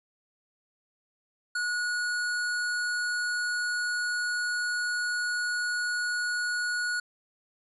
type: tone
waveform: square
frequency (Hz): 1456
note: F#6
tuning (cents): -28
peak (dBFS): -28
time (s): 1.55-7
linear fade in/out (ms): 5
effects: resampled to 24000 Hz + 11-bit